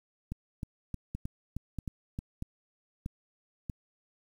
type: two click trains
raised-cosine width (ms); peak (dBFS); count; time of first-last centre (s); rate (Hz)
5; -23 / -23; 7 / 5; 0.32-2.189 / 1.15-3.698; 3.21 / 1.57
effects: 9-bit